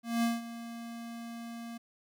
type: tone with ADSR envelope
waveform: square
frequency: 232.7 Hz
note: A#3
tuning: 3 cents flat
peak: -26 dBFS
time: 0.03-1.78 s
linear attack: 200 ms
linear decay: 180 ms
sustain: -15 dB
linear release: 11 ms
effects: none